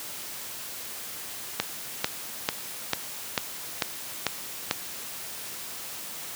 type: click train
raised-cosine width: 0.2 ms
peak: -5 dBFS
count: 8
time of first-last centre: 1.6-4.711 s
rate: 2.25 Hz
effects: white hiss -38 dBFS RMS until 6.35 s + high-pass 80 Hz 12 dB/octave